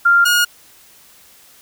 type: tone pair in turn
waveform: sine / sawtooth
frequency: 1393 / 1433.8 Hz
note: F6 / F6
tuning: -5 / +45 cents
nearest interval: unison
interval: 50 cents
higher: second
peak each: -8 dBFS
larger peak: neither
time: 0.05-0.25 / 0.25-0.45 s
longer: neither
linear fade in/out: 10 ms
effects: white hiss -47 dBFS RMS until 1.61 s